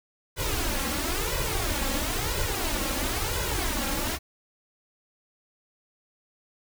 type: noise with flanger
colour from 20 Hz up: pink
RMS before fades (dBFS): -28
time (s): 0.36-4.19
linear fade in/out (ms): 50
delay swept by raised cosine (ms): 2 to 3.7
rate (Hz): 0.99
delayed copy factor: +0.75
effects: none